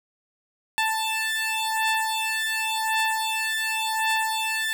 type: beating tone pair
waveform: 15% pulse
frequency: 882 / 882.9 Hz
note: A5 / A5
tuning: +4 / +6 cents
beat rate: 0.9 Hz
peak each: -20 dBFS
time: 0.78-4.73 s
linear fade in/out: 0 ms
effects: none